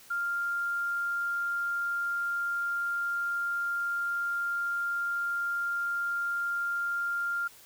sine tone, 1396.9 Hz, F6, in tune, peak -28 dBFS, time 0.1-7.48 s, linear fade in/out 10 ms, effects white hiss -54 dBFS RMS until 7.65 s

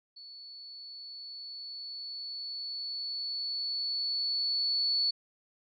sine tone with level ramp, 4435 Hz, C#8, in tune, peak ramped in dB -46 to -25 dBFS, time 0.16-5.11 s, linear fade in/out 10 ms, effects none

